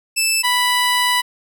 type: tone pair in turn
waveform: 15% pulse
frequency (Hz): 2637 / 987.8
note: E7 / B5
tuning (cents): 0 / 0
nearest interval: octave + perfect fourth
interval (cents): 1700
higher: first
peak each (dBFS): -8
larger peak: neither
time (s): 0.16-0.43 / 0.43-1.22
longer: second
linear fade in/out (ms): 20
effects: none